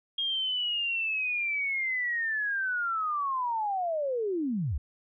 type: linear sweep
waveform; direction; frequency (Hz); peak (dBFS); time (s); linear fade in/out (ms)
sine; down; 3254 to 55; -27; 0.18-4.78; 5
effects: none